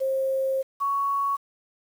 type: tone pair in turn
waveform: sine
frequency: 533 / 1115.4 Hz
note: C5 / C#6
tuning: +32 / +10 cents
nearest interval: octave + minor second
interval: 1278 cents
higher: second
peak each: -22 dBFS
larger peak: neither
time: 0-0.63 / 0.8-1.37 s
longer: first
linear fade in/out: 20 ms
effects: 8-bit